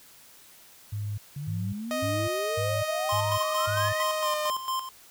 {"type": "tone bursts", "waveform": "sine", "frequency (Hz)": 103.9, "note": "G#2", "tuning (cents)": 1, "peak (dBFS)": -29, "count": 6, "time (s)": [0.92, 3.93], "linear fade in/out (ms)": 10, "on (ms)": 260, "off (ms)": 290}
{"type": "exponential sweep", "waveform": "sine", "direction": "up", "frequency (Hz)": [138.59, 2000], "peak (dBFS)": -32, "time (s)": [1.36, 4.03], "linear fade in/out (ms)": 5}
{"type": "tone with pitch glide", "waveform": "sawtooth", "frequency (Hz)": [623, 608.4], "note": ["D#5", "D#5"], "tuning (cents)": [2, -39], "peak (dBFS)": -24, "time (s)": [1.91, 4.5], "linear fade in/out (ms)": 0, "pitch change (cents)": -41, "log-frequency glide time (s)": [4.22, 4.28]}
{"type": "tone with tremolo", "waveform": "square", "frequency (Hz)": 1046.5, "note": "C6", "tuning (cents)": 0, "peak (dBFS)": -27, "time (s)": [3.09, 4.89], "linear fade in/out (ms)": 2, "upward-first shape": "square", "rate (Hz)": 4.4, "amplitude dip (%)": 65}
{"effects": ["white hiss -53 dBFS RMS until 5.1 s"]}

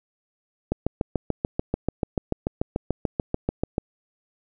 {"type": "click train", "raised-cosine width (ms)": 2, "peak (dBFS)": -9, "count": 22, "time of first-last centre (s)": [0.72, 3.781], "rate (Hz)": 6.86, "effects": []}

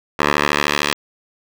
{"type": "tone with band-pass filter sweep", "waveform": "10% pulse", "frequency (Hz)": 73.3, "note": "D2", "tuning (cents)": -3, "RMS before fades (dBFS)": -18, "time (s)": [0.19, 0.94], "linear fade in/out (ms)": 5, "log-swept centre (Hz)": [1400, 3300], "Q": 0.81, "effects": []}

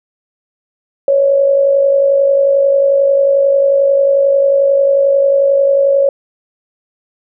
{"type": "tone with amplitude modulation", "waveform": "sine", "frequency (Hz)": 554.4, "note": "C#5", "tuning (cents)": 0, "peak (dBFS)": -5, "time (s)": [1.08, 6.09], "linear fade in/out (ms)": 2, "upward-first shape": "sine", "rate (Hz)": 51.2, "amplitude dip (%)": 50, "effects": []}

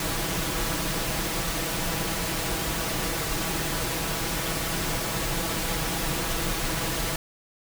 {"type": "noise with comb filter", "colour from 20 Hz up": "pink", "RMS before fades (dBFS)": -28, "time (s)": [0, 7.16], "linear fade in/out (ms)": 2, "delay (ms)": 6.1, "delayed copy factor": 0.55, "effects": []}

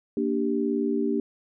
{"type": "chord", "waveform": "sine", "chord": "G minor", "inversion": "first", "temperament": "equal", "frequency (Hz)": [233.1, 293.7, 392], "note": ["Bb3", "D4", "G4"], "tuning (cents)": [0, 0, 0], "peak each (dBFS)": -27, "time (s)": [0.17, 1.2], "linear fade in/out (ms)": 2, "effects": []}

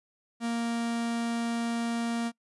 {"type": "tone", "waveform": "45% pulse", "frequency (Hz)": 233.1, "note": "A#3", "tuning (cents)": 0, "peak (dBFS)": -28, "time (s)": [0.4, 2.32], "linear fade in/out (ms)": 50, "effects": ["noise-tail reverb RT60 0.1 s tail -24 dB re dry", "resampled to 24000 Hz"]}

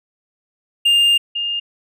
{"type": "tone pair in turn", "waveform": ["triangle", "sine"], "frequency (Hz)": [2808, 2820], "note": ["F7", "F7"], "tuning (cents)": [9, 16], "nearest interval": "unison", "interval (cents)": 7, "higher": "second", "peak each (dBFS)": [-9, -19], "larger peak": "first", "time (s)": [[0.85, 1.18], [1.35, 1.6]], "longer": "first", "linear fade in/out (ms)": 10, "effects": []}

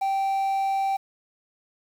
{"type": "tone with quantisation", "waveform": "triangle", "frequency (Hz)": 780, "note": "G5", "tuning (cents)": -9, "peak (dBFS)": -20, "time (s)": [0.01, 0.97], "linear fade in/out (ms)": 10, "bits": 8, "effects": []}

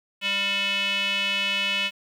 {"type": "tone with band-pass filter", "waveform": "square", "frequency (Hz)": 198.8, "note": "G3", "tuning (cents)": 25, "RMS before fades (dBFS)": -25, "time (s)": [0.21, 1.91], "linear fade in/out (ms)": 50, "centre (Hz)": 2800, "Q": 7, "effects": ["9-bit"]}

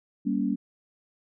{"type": "chord", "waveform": "sine", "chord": "G diminished", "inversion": "none", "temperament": "just", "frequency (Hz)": [196, 235.2, 282.2], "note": ["G3", "Bb3", "Db4"], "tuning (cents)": [0, 16, 31], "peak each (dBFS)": -28, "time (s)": [0.25, 0.56], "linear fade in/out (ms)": 20, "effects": []}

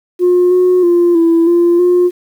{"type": "tone with pitch steps", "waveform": "sine", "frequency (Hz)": [357.8, 363.7, 347.4, 332.8, 345.1, 356.3], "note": ["F4", "F#4", "F4", "E4", "F4", "F4"], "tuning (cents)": [42, -30, -9, 17, -21, 35], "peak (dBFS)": -5, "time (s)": [0.19, 2.11], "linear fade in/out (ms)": 50, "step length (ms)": 320, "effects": ["tanh soft clip ceiling -4 dBFS", "7-bit"]}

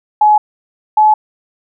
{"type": "tone pair in turn", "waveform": "sine", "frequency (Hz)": [846, 856.3], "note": ["G#5", "A5"], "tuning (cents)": [32, -47], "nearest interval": "unison", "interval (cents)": 21, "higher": "second", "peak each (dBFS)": -5, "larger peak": "neither", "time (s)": [[0.21, 0.38], [0.97, 1.14]], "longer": "neither", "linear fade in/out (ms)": 5, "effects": []}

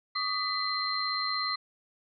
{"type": "tone cluster", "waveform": "sine", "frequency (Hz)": [1145, 1242, 2003, 4144], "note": ["D6", "D#6", "B6", "C8"], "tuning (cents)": [-44, -3, 24, -17], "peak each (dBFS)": [-35, -35, -36, -31], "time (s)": [0.15, 1.56], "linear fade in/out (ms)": 10, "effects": []}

